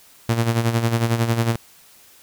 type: tone with tremolo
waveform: sawtooth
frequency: 115.8 Hz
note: A#2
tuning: 11 cents flat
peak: -11 dBFS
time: 0.29-1.56 s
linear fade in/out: 0 ms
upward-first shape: sine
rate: 11 Hz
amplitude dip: 65%
effects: white hiss -50 dBFS RMS until 2.22 s